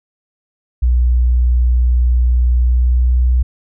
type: tone with pitch glide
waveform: sine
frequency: 61 to 62.1 Hz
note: B1 to B1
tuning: -21 to +10 cents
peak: -9 dBFS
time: 0.82-3.43 s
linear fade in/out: 10 ms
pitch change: +31 cents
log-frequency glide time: 2.54-3.29 s
effects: none